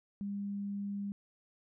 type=tone; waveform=sine; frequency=201.1 Hz; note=G3; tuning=44 cents sharp; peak=-35 dBFS; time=0.21-1.12 s; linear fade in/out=0 ms; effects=none